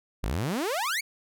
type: exponential sweep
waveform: sawtooth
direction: up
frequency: 43.65 to 2349 Hz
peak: -23 dBFS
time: 0.23-1.01 s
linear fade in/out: 10 ms
effects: none